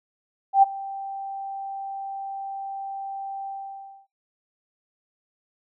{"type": "tone with ADSR envelope", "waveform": "sine", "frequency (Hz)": 784, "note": "G5", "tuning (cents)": 0, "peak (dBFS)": -9, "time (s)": [0.53, 4.07], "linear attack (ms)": 96, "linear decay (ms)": 19, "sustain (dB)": -21, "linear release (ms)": 600, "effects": ["noise-tail reverb RT60 0.3 s tail -19 dB re dry"]}